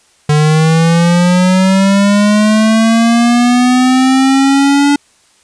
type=linear sweep; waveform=square; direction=up; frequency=148.5 to 287.6 Hz; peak=-7 dBFS; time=0.29-4.96 s; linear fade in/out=5 ms; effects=white hiss -50 dBFS RMS until 5.43 s + resampled to 22050 Hz